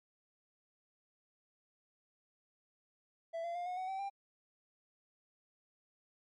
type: tone with pitch steps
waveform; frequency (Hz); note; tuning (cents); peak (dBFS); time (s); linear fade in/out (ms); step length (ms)
triangle; 664 / 683.9 / 704.3 / 725.4 / 747 / 769.4 / 792.4; E5 / F5 / F5 / F#5 / F#5 / G5 / G5; +12 / -36 / +14 / -34 / +16 / -33 / +18; -35; 3.33-4.1; 20; 110
effects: MP3 48 kbps

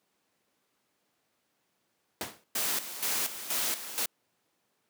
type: noise with exponential decay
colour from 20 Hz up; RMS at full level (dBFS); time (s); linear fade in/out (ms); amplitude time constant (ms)
pink; -30; 2.21-2.44; 1; 50
type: noise with tremolo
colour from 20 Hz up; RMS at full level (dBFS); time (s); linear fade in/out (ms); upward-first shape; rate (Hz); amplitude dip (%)
white; -30; 2.55-4.06; 5; square; 2.1; 70
effects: pink hiss -75 dBFS RMS until 4.89 s + high-pass 200 Hz 12 dB/octave

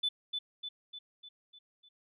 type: tone with echo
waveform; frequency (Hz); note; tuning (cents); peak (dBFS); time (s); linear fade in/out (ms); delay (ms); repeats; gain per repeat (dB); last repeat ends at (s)
sine; 3499; A7; -10; -27; 0.03-0.09; 10; 300; 6; -5; 1.89
effects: tanh soft clip ceiling -23 dBFS

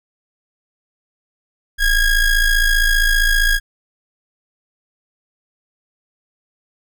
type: ring-modulated tone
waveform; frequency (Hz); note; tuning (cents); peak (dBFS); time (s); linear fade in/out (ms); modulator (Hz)
square; 830.6; G#5; 0; -10; 1.78-3.6; 50; 803
effects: none

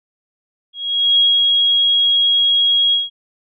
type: tone with ADSR envelope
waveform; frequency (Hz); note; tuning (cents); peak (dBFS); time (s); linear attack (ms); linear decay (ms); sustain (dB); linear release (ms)
sine; 3297; G#7; -13; -9; 0.73-3.1; 450; 200; -2; 170
effects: none

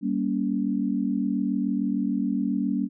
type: chord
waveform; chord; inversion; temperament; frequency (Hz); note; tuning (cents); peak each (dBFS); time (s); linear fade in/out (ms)
sine; G diminished; none; just; 196 / 235.2 / 282.2; G3 / Bb3 / Db4; 0 / +16 / +31; -27; 0.01-2.89; 50
effects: none

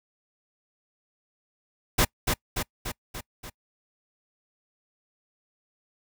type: noise with echo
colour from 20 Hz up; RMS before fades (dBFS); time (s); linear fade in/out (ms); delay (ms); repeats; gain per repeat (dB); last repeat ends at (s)
pink; -20; 1.98-2.05; 10; 290; 5; -4; 3.5
effects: noise-tail reverb RT60 0.1 s tail -25 dB re dry

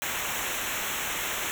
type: noise with comb filter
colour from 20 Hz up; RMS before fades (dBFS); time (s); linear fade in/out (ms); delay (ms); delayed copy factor
pink; -31; 0.02-1.51; 0; 0.21; -0.85
effects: none

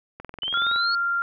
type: click train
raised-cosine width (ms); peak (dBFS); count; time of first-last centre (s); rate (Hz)
0.5; -22; 13; 0.2-0.761; 21.4
type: linear sweep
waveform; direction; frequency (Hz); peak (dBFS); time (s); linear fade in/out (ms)
sine; up; 2983 to 4421; -25; 0.42-0.95; 2
type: tone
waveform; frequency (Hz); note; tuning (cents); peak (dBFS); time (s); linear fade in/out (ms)
sine; 1389; F6; -10; -21; 0.54-1.22; 0
effects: none

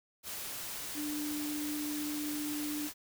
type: tone in noise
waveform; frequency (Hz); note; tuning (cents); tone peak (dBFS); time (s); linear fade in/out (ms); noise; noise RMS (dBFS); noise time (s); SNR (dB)
sine; 297.4; D4; +22; -35; 0.94-2.9; 50; white; -41; 0.23-2.94; +3
effects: none

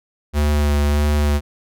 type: tone with vibrato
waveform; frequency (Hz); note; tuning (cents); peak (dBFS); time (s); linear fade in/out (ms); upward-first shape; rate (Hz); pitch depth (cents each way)
square; 73.42; D2; 0; -15; 0.33-1.41; 50; sine; 1.6; 19
effects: none

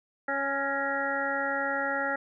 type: harmonic tone with a mistuned harmonic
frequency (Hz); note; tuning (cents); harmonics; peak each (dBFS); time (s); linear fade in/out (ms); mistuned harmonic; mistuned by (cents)
277.2; C#4; 0; 1 / 2 / 3 / 5 / 6 / 7; -38 / -33 / -34 / -32 / -35 / -34; 0.28-2.16; 5; 7; -33
effects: none

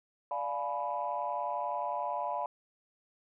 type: chord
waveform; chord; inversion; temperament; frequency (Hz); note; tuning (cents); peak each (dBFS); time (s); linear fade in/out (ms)
sine; D diminished seventh; none; equal with one note detuned; 587.3 / 698.5 / 848.1 / 987.8; D5 / F5 / Ab5 / Cb6; 0 / 0 / +36 / 0; -38 / -37 / -37 / -35; 0.31-2.46; 2
effects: tanh soft clip ceiling -22 dBFS

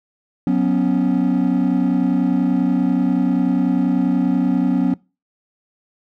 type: chord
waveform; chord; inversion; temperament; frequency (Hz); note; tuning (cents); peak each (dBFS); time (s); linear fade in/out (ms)
triangle; F# suspended fourth; none; equal with one note detuned; 182.77 / 246.9 / 277.2; F#3 / B3 / C#4; -21 / 0 / 0; -16; 0.47-4.94; 2
effects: noise-tail reverb RT60 0.3 s tail -24 dB re dry + tanh soft clip ceiling -7 dBFS

